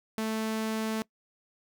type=tone; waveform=sawtooth; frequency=220 Hz; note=A3; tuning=in tune; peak=-25 dBFS; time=0.18-1.02 s; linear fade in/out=0 ms; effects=noise-tail reverb RT60 0.1 s tail -22 dB re dry